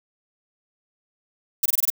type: noise bursts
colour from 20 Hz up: violet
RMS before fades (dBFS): -19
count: 6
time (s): 1.63-1.902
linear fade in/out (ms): 5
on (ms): 27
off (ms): 22
effects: none